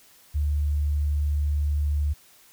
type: tone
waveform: sine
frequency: 73.42 Hz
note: D2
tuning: in tune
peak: -21 dBFS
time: 0.34-2.14 s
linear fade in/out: 20 ms
effects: white hiss -55 dBFS RMS until 2.52 s